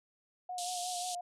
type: tone with vibrato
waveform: sine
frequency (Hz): 718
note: F5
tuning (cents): +48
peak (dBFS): -37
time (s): 0.49-1.21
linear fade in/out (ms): 5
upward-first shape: sine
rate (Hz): 5.6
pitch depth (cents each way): 32
type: band-pass noise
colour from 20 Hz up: white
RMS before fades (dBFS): -41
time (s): 0.58-1.15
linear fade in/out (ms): 2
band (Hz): 3000 to 10000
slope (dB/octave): 48
effects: none